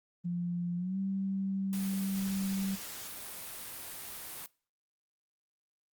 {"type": "tone with pitch glide", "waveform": "sine", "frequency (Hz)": [174.61, 193.74], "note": ["F3", "G3"], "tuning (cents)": [0, -20], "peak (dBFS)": -31, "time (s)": [0.24, 2.76], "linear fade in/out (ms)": 20, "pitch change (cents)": 180, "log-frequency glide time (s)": [0.77, 0.98]}
{"type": "noise", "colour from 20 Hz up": "white", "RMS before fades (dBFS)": -43, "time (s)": [1.73, 4.46], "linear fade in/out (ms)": 0}
{"effects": ["noise-tail reverb RT60 0.4 s tail -23 dB re dry", "Opus 32 kbps"]}